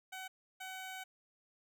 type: tone bursts at uneven times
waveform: 15% pulse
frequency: 754 Hz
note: F#5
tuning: 32 cents sharp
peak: -37 dBFS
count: 2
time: 0.12-0.28 / 0.6-1.04 s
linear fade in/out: 10 ms
effects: none